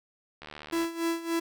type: click train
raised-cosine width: 0.3 ms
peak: -26 dBFS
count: 33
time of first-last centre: 0.42-0.845 s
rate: 75.3 Hz
type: tone with tremolo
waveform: 45% pulse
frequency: 333.2 Hz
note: E4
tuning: 19 cents sharp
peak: -25 dBFS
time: 0.72-1.4 s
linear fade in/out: 10 ms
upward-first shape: sine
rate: 3.5 Hz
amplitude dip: 80%
effects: none